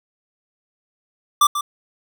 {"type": "tone with echo", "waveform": "square", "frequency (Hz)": 1174.7, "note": "D6", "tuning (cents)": 0, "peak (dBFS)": -11, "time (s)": [1.41, 1.47], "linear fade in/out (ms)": 5, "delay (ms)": 140, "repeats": 1, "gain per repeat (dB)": -10, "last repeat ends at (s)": 1.61, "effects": []}